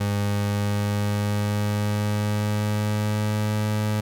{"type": "tone with pitch glide", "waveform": "30% pulse", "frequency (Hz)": [102.1, 106.37], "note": ["G#2", "G#2"], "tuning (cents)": [-29, 42], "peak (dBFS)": -19, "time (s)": [0, 4.01], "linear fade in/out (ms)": 10, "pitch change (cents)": 71, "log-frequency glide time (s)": [0.22, 3.61], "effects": []}